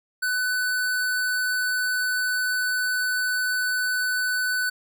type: tone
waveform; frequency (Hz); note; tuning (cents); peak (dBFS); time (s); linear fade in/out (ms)
square; 1499; F#6; +22; -23; 0.22-4.7; 10
effects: none